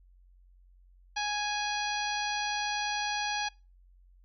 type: harmonic tone with a mistuned harmonic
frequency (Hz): 830.6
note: G#5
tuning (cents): 0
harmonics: 1 / 2 / 3 / 4 / 5 / 6 / 7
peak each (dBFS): -33 / -36 / -38 / -39 / -40 / -41 / -41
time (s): 1.16-3.49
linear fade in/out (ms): 10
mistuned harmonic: 6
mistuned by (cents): -68
effects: noise-tail reverb RT60 0.3 s tail -24 dB re dry + added 45 Hz sine -56 dBFS peak until 4.24 s